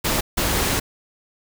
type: noise bursts at uneven times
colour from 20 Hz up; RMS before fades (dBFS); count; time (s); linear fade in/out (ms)
pink; -21; 2; 0.04-0.21 / 0.37-0.8; 10
effects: none